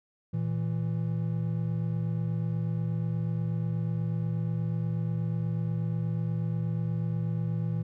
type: tone pair together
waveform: triangle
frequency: 116.54 / 164.81 Hz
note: A#2 / E3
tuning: 0 / 0 cents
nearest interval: tritone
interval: 600 cents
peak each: -28 dBFS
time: 0.33-7.83 s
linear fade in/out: 10 ms
effects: none